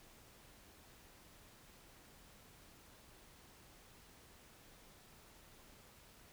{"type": "silence", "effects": ["pink hiss -62 dBFS RMS until 6.32 s"]}